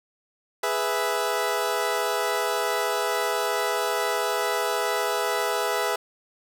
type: chord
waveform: 20% pulse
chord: E major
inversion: first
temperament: equal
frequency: 415.3 / 493.9 / 659.3 Hz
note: G#4 / B4 / E5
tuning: 0 / 0 / 0 cents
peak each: -23 dBFS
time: 0.63-5.96 s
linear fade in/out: 5 ms
effects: none